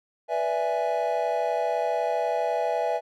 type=chord; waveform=triangle; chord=E dominant seventh; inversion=second; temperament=equal with one note detuned; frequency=491.3 / 587.3 / 659.3 / 830.6 Hz; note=B4 / D5 / E5 / G#5; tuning=-9 / 0 / 0 / 0 cents; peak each=-28 / -29 / -25 / -27 dBFS; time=0.28-3.01 s; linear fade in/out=50 ms; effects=none